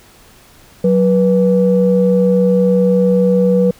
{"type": "tone pair together", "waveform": "sine", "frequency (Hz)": [185, 487.9], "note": ["F#3", "B4"], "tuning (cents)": [0, -21], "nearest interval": "octave + perfect fourth", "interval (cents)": 1679, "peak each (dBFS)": -11, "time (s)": [0.84, 3.71], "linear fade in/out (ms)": 5, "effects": ["tanh soft clip ceiling -1 dBFS", "pink hiss -45 dBFS RMS until 3.79 s"]}